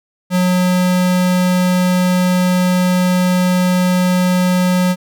square tone, 181.5 Hz, F#3, 33 cents flat, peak -12 dBFS, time 0.3-4.96 s, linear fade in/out 50 ms, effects none

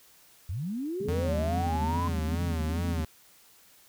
sine linear sweep, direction up, 73.42 to 1032 Hz, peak -30 dBFS, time 0.49-2.08 s, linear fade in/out 5 ms
pink band-pass noise, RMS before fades -36 dBFS, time 1-3.04 s, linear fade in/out 5 ms, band 140 to 270 Hz, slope 48 dB/octave
square tone with vibrato, 82.41 Hz, E2, in tune, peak -29 dBFS, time 1.08-3.05 s, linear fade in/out 5 ms, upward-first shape sine, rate 2.4 Hz, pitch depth 96 cents each way
effects white hiss -58 dBFS RMS until 3.88 s

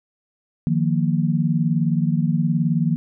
sine chord, Eb suspended second, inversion none, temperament equal, 155.56 / 174.61 / 233.1 Hz, Eb3 / F3 / Bb3, 0 / 0 / 0 cents, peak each -20 / -21 / -23 dBFS, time 0.67-2.96 s, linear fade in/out 0 ms, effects none

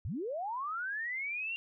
sine linear sweep, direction up, 66.2 to 2797 Hz, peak -34 dBFS, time 0.05-1.56 s, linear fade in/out 0 ms, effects none

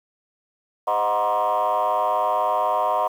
sine tone with frequency modulation, 840 Hz, G#5, 19 cents sharp, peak -17 dBFS, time 0.87-3.08 s, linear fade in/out 10 ms, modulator 108 Hz, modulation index 2.5, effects tanh soft clip ceiling -15 dBFS + 8-bit

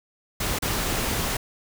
pink noise with dropouts, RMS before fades -26 dBFS, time 0.4-1.37 s, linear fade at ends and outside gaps 5 ms, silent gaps 0.588-0.622 s, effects none

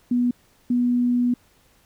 sine tone bursts at uneven times, 244.3 Hz, B3, 19 cents flat, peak -17 dBFS, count 2, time 0.11-0.31 / 0.7-1.34 s, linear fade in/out 5 ms, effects pink hiss -59 dBFS RMS until 1.85 s

